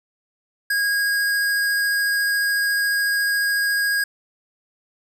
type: tone with vibrato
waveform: square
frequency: 1638 Hz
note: G#6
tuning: 24 cents flat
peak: -19 dBFS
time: 0.7-4.04 s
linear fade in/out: 5 ms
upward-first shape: triangle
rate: 14 Hz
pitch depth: 8 cents each way
effects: none